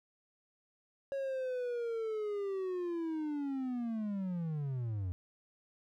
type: linear sweep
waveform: triangle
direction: down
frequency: 553 to 86.2 Hz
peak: -32 dBFS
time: 1.12-5.12 s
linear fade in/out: 0 ms
effects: none